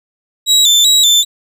30% pulse tone with vibrato, 3698 Hz, A#7, 15 cents flat, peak -4 dBFS, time 0.46-1.25 s, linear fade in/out 50 ms, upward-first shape square, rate 2.6 Hz, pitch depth 75 cents each way, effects none

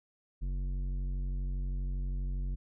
sine tone with tanh clipping, 46.25 Hz, F#1, in tune, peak -33 dBFS, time 0.41-2.56 s, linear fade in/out 20 ms, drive 11 dB, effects none

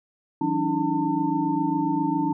sine tone cluster, 162.8 / 187.8 / 284.9 / 312.3 / 898 Hz, E3 / F#3 / C#4 / D#4 / A5, -21 / +26 / +48 / +7 / +35 cents, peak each -32 / -33 / -25 / -26 / -27 dBFS, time 0.41-2.33 s, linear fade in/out 5 ms, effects none

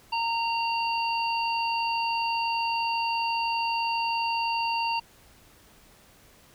harmonic tone, 923 Hz, A#5, 17 cents flat, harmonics 1 / 3 / 5, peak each -26 / -31 / -35 dBFS, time 0.12-5 s, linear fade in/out 10 ms, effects pink hiss -56 dBFS RMS until 6.54 s

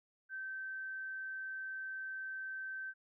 sine tone, 1548 Hz, G6, 22 cents flat, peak -40 dBFS, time 0.29-2.94 s, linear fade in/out 50 ms, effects none

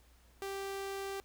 sawtooth tone, 392 Hz, G4, in tune, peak -34 dBFS, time 0.42-1.2 s, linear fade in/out 0 ms, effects added 60 Hz sine -62 dBFS peak until 1.24 s + pink hiss -67 dBFS RMS until 1.24 s

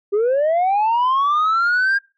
sine linear sweep, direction up, 392 to 1623 Hz, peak -12 dBFS, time 0.12-1.99 s, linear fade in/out 20 ms, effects noise-tail reverb RT60 0.3 s tail -25 dB re dry + tanh soft clip ceiling -13 dBFS

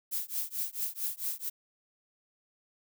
violet noise with tremolo, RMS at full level -31 dBFS, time 0.11-1.5 s, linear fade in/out 20 ms, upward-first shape triangle, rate 4.5 Hz, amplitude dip 100%, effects none

